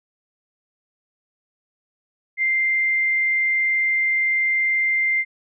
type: tone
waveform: sine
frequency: 2093 Hz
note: C7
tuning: in tune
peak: -17 dBFS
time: 2.37-5.25 s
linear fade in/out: 50 ms
effects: none